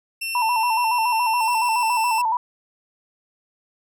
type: tone with pitch glide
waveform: sawtooth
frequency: 2700 to 2674 Hz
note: E7 to E7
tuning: +41 to +24 cents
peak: -22 dBFS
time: 0.21-2.22 s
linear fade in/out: 10 ms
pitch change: -17 cents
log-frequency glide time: 1.38-2.07 s
type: tone with vibrato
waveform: sine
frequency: 932.3 Hz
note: A#5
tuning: in tune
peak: -18 dBFS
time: 0.35-2.37 s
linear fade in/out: 2 ms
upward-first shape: square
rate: 7.1 Hz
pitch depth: 82 cents each way
effects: none